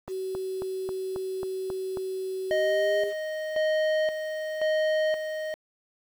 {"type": "tone with pitch glide", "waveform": "sine", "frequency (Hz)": [377.5, 404.6], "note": ["F#4", "G#4"], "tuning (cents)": [35, -45], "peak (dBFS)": -29, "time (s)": [0.07, 3.13], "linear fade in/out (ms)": 50, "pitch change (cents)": 120, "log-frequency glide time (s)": [2.56, 2.96]}
{"type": "click train", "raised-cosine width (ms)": 1, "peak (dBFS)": -22, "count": 8, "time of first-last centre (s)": [0.08, 1.972], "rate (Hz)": 3.7}
{"type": "tone with tremolo", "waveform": "square", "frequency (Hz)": 622.3, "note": "D#5", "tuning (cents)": 0, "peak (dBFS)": -23, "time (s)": [2.51, 5.54], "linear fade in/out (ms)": 0, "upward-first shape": "square", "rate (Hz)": 0.95, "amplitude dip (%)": 55}
{"effects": ["low-pass 3000 Hz 12 dB/octave", "8-bit"]}